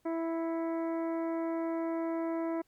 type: harmonic tone with a mistuned harmonic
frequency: 329.6 Hz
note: E4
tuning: in tune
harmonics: 1 / 2 / 3 / 4 / 5 / 6 / 7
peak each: -32 / -37 / -43 / -49 / -55 / -54 / -58 dBFS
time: 0.05-2.62 s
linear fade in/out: 10 ms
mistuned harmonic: 7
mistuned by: -52 cents
effects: pink hiss -73 dBFS RMS until 2.67 s